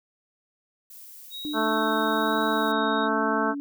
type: noise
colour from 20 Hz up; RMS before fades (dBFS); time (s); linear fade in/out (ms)
violet; -45; 0.9-2.72; 5
type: tone with vibrato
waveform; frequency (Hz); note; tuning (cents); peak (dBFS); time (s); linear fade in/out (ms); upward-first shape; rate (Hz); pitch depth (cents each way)
sine; 3782; A#7; +24; -34; 1.3-3.09; 50; sine; 1.1; 18
type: tone with pitch glide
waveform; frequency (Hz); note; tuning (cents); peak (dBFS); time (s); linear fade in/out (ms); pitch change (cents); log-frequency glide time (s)
sine; 299.2 to 284; D4 to C#4; +32 to +42; -29; 1.45-3.6; 0; -90; 2.5-2.86
type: harmonic tone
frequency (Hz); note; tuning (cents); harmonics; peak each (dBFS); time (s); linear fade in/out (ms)
220; A3; 0; 1 / 2 / 3 / 4 / 5 / 6 / 7; -30 / -30 / -30 / -30 / -30 / -30 / -30; 1.53-3.55; 50
effects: none